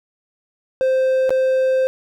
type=tone with dropouts; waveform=triangle; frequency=522 Hz; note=C5; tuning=4 cents flat; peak=-12 dBFS; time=0.81-1.87 s; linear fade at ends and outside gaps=0 ms; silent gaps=1.294-1.305 s; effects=none